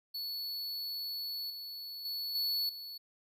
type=tone with level steps; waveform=square; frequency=4421 Hz; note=C#8; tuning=5 cents flat; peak=-37 / -42 / -36 / -31 / -43 dBFS; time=0.14-2.98 s; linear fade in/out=10 ms; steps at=1.5 / 2.05 / 2.35 / 2.69 s; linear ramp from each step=2 ms; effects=none